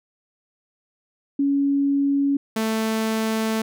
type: tone pair in turn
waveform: sine / sawtooth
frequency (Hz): 280 / 221.1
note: C#4 / A3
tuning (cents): +18 / +9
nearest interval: major third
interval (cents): 409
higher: first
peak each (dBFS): -17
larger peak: neither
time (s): 1.39-2.37 / 2.56-3.62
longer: second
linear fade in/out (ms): 5
effects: none